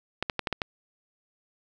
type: clicks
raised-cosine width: 0.3 ms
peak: -11 dBFS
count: 6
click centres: 0.226 / 0.298 / 0.393 / 0.472 / 0.527 / 0.618 s
effects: none